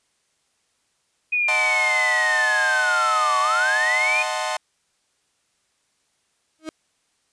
sine linear two-way sweep, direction down then up, 2489 to 1111 to 2489 Hz, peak -18 dBFS, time 1.32-4.23 s, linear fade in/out 10 ms, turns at 3.4 s
sawtooth chord, D# diminished seventh, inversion none, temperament equal, 622.3 / 740 / 880 / 1046.5 Hz, D#5 / F#5 / A5 / C6, 0 / 0 / 0 / 0 cents, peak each -25 dBFS, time 1.48-4.57 s, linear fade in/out 5 ms
35% pulse tone with exponential growth, 315.5 Hz, D#4, 24 cents sharp, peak -23 dBFS, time 6.59-6.69 s, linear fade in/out 0 ms, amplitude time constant 20 ms
effects white hiss -68 dBFS RMS until 7.32 s + resampled to 22050 Hz

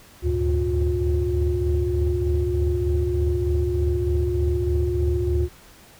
sine tone cluster, 73.7 / 77 / 98.6 / 113.6 / 357 Hz, D2 / D#2 / G2 / A#2 / F4, +7 / -17 / +11 / -44 / +38 cents, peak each -21 / -29 / -28 / -29 / -23 dBFS, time 0.22-5.49 s, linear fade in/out 50 ms, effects tanh soft clip ceiling -12 dBFS + pink hiss -49 dBFS RMS until 5.99 s

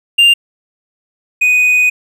triangle tone pair in turn, 2794 / 2489 Hz, F7 / D#7, 0 / 0 cents, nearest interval major second, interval 200 cents, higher first, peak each -3 / -6 dBFS, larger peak first, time 0.18-0.34 / 1.41-1.9 s, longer second, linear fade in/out 10 ms, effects none

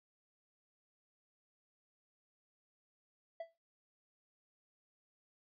triangle tone with exponential decay, 662 Hz, E5, 7 cents sharp, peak -36 dBFS, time 3.4-3.55 s, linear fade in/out 5 ms, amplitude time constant 31 ms, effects noise-tail reverb RT60 0.2 s tail -18 dB re dry + resampled to 11025 Hz

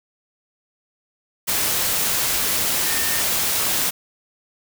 sine tone in noise, 1818 Hz, A#6, 44 cents flat, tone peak -30 dBFS, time 2.85-3.22 s, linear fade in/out 20 ms, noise white, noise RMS -21 dBFS, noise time 1.47-3.91 s, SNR -12 dB, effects none

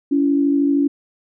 sine tone pair together, 282.3 / 335.3 Hz, C#4 / E4, +32 / +30 cents, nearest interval minor third, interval 298 cents, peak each -14 / -22 dBFS, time 0.11-0.88 s, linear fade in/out 10 ms, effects none

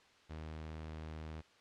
sawtooth tone, 78.5 Hz, D#2, 16 cents sharp, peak -40 dBFS, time 0.29-1.42 s, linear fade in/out 20 ms, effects white hiss -65 dBFS RMS until 1.6 s + low-pass 4000 Hz 12 dB/octave

